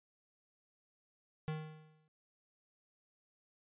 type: tone with exponential decay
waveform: square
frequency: 155.56 Hz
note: D#3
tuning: in tune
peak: -35 dBFS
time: 1.48-2.08 s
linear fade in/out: 0 ms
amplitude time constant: 130 ms
effects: resampled to 8000 Hz